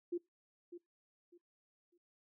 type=tone with echo; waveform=sine; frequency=348.4 Hz; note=F4; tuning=4 cents flat; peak=-34 dBFS; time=0.12-0.18 s; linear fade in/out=10 ms; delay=600 ms; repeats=3; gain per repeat=-12 dB; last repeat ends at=1.98 s; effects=noise-tail reverb RT60 0.2 s tail -23 dB re dry